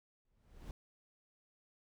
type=noise with exponential growth; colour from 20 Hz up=brown; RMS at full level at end=-44 dBFS; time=0.25-0.71 s; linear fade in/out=1 ms; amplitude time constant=100 ms; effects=none